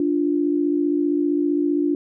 sine tone pair together, 292.4 / 347.7 Hz, D4 / F4, -7 / -8 cents, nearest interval minor third, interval 299 cents, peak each -19 / -22 dBFS, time 0-1.95 s, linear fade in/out 2 ms, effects none

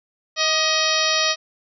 harmonic tone with a mistuned harmonic, 632 Hz, D#5, 27 cents sharp, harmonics 1 / 2 / 3 / 4 / 5 / 6 / 7 / 8 / 9, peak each -26 / -26 / -26 / -26 / -26 / -26 / -26 / -26 / -26 dBFS, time 0.36-1.36 s, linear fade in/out 50 ms, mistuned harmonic 2, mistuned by -41 cents, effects none

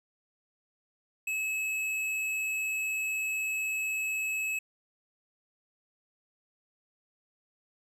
triangle tone with hard clipping, 2584 Hz, E7, 35 cents flat, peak -31 dBFS, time 1.27-4.59 s, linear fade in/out 5 ms, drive 14 dB, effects none

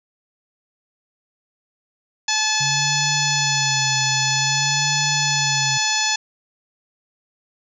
harmonic tone, 863 Hz, A5, 34 cents flat, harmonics 1 / 2 / 3 / 4 / 5 / 6 / 7 / 8, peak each -26 / -26 / -26 / -26 / -26 / -26 / -26 / -26 dBFS, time 2.28-6.16 s, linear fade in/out 5 ms
sine tone with vibrato, 139.4 Hz, C#3, 10 cents sharp, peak -26 dBFS, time 2.6-5.78 s, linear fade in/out 10 ms, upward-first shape sine, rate 0.51 Hz, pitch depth 80 cents each way
effects none

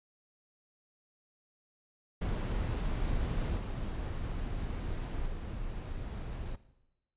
brown noise with level steps, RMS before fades -32 / -36 / -39 dBFS, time 2.21-6.56 s, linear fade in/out 10 ms, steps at 3.57 / 5.26 s, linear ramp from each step 20 ms, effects noise-tail reverb RT60 1.0 s tail -17 dB re dry + resampled to 8000 Hz

